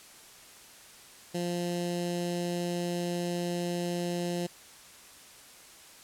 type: tone with notch filter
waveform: 15% pulse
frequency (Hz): 174.61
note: F3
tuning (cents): 0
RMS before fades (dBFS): -32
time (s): 1.34-4.47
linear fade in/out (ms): 10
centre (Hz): 1300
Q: 0.63
effects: white hiss -52 dBFS RMS until 6.03 s + low-pass 11000 Hz 12 dB/octave